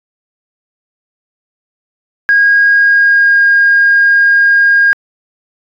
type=tone with pitch glide; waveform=sine; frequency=1635 to 1621.8 Hz; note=G#6 to G#6; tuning=-28 to -42 cents; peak=-4 dBFS; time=2.29-4.93 s; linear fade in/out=0 ms; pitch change=-14 cents; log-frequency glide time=2.69-3.41 s; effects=tanh soft clip ceiling 0 dBFS